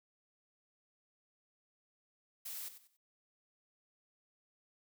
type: noise with echo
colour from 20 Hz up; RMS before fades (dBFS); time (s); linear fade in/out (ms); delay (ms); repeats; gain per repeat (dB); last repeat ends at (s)
blue; -44; 2.45-2.69; 10; 94; 3; -11; 2.972
effects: none